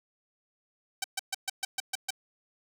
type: tone bursts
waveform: 5% pulse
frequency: 769 Hz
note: G5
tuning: 33 cents flat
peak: -17 dBFS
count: 8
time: 1.02-2.106 s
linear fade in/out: 5 ms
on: 22 ms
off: 130 ms
effects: none